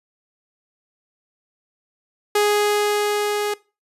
sawtooth tone with level ramp, 415.3 Hz, G#4, in tune, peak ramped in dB -11 to -17 dBFS, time 2.35-3.54 s, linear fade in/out 5 ms, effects noise-tail reverb RT60 0.3 s tail -21 dB re dry + resampled to 32000 Hz

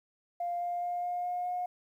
sine tone with pitch steps, 698.5 / 702.5 / 706.6 / 710.7 / 714.8 / 719 Hz, F5 / F5 / F5 / F5 / F5 / F#5, 0 / +10 / +20 / +30 / +40 / -50 cents, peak -30 dBFS, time 0.4-1.66 s, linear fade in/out 5 ms, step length 210 ms, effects tanh soft clip ceiling -26 dBFS + 11-bit

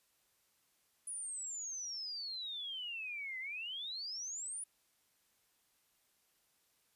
sine exponential two-way sweep, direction down then up, 9956 to 2008 to 9956 Hz, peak -40 dBFS, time 1.07-4.64 s, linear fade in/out 5 ms, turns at 3.39 s, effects white hiss -75 dBFS RMS until 6.95 s + resampled to 32000 Hz

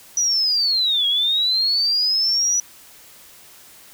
sine linear two-way sweep, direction down then up, 5920 to 3275 to 5920 Hz, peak -16 dBFS, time 0.17-2.6 s, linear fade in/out 2 ms, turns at 1.07 s, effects white hiss -46 dBFS RMS until 3.93 s

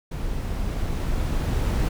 brown noise with level ramp, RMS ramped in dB -29 to -21 dBFS, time 0.11-1.89 s, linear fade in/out 10 ms, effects none

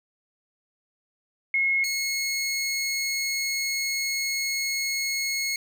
sine / 20% pulse tone pair in turn, 2167 / 2175 Hz, C#7 / C#7, -40 / -33 cents, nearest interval unison, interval 7 cents, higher second, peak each -20 dBFS, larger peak neither, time 1.54-1.84 / 1.84-5.56 s, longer second, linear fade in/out 2 ms, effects none

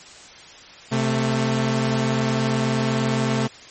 sawtooth tone pair together, 130.81 / 221.9 Hz, C3 / A3, 0 / +15 cents, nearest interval major sixth, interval 915 cents, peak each -18 dBFS, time 0.91-3.48 s, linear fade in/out 20 ms, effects white hiss -43 dBFS RMS until 3.7 s + MP3 32 kbps

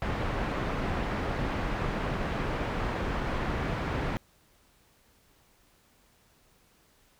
pink low-pass noise, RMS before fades -31 dBFS, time 0.02-4.17 s, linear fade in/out 0 ms, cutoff 1900 Hz, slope 12 dB/octave, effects pink hiss -64 dBFS RMS until 7.19 s

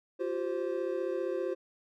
triangle chord, F suspended second, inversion none, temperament equal with one note detuned, 349.2 / 384.4 / 523.3 Hz, F4 / G4 / C5, 0 / -34 / 0 cents, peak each -33 dBFS, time 0.19-1.55 s, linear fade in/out 20 ms, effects none

